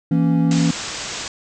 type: chord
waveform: triangle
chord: A# diminished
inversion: second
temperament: equal with one note detuned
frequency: 165.96 / 233.1 / 277.2 Hz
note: E3 / A#3 / C#4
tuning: +12 / 0 / 0 cents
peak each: -14 / -20 / -17 dBFS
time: 0.11-0.71 s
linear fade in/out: 5 ms
type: low-pass noise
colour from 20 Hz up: white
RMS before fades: -29 dBFS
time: 0.51-1.28 s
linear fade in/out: 2 ms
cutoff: 7800 Hz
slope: 96 dB/octave
effects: none